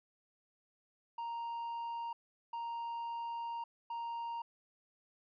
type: tone bursts at uneven times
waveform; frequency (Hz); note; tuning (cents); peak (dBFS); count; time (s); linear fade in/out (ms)
triangle; 932.3; A#5; 0; -36; 3; 1.18-2.13 / 2.53-3.64 / 3.9-4.42; 5
effects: resampled to 11025 Hz